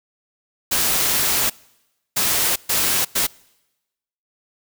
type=noise bursts at uneven times; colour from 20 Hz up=white; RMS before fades=-19 dBFS; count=4; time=0.71-1.5 / 2.16-2.56 / 2.69-3.05 / 3.15-3.27 s; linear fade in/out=10 ms; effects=noise-tail reverb RT60 1.0 s tail -25 dB re dry